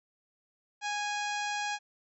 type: harmonic tone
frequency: 827 Hz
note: G#5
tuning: 8 cents flat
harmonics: 1 / 2 / 3 / 4 / 5 / 6 / 7 / 8 / 9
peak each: -34 / -37 / -39 / -43 / -45 / -47 / -46 / -48 / -50 dBFS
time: 0.81-1.79 s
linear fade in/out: 50 ms
effects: none